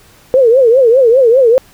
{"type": "tone with vibrato", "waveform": "sine", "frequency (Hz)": 493.9, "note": "B4", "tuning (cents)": 0, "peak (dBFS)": -4, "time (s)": [0.34, 1.58], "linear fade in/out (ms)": 0, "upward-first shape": "triangle", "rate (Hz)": 5, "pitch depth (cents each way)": 210, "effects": ["pink hiss -44 dBFS RMS until 1.73 s"]}